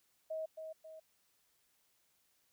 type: tone with echo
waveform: sine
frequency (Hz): 635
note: D#5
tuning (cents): +35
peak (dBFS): -37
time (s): 0.3-0.46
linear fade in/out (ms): 10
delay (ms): 270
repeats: 2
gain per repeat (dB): -6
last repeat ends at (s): 1
effects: white hiss -75 dBFS RMS until 2.52 s